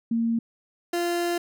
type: tone pair in turn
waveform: sine / 30% pulse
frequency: 230 / 346.2 Hz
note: A#3 / F4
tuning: -23 / -15 cents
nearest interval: perfect fifth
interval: 708 cents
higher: second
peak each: -21 dBFS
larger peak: neither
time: 0.11-0.39 / 0.93-1.38 s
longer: second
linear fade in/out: 5 ms
effects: none